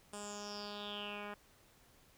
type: tone with low-pass filter sweep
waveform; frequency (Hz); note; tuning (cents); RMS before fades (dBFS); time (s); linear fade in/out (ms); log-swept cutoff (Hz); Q
10% pulse; 206; G#3; -14; -45; 0.13-1.34; 2; 8700 to 2000; 7
effects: pink hiss -66 dBFS RMS until 2.17 s